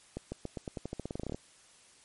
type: accelerating click train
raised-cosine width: 2 ms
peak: -23 dBFS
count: 18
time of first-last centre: 0.17-1.346 s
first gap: 150 ms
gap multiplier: 0.89
effects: white hiss -60 dBFS RMS until 2.04 s + MP3 48 kbps